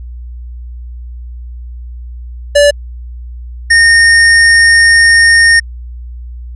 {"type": "tone pair in turn", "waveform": "square", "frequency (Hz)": [579, 1838.2], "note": ["D5", "A#6"], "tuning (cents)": [-25, -25], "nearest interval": "octave + minor sixth", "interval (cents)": 2000, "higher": "second", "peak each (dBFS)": -4, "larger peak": "neither", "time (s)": [[2.55, 2.71], [3.7, 5.6]], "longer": "second", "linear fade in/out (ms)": 10, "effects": ["added 60 Hz sine -23 dBFS peak until 6.55 s", "resampled to 24000 Hz"]}